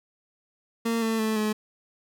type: tone with pitch steps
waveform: 30% pulse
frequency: 229.3 / 224.1 / 218.9 / 213.9 Hz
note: A#3 / A3 / A3 / A3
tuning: -28 / +32 / -9 / -49 cents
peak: -21 dBFS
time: 0.85-1.53 s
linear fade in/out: 10 ms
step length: 170 ms
effects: none